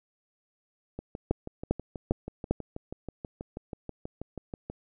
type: two click trains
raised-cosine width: 2 ms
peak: -23 / -11 dBFS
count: 24 / 4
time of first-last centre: 0.99-4.7 / 1.31-2.51 s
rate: 6.2 / 2.5 Hz
effects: none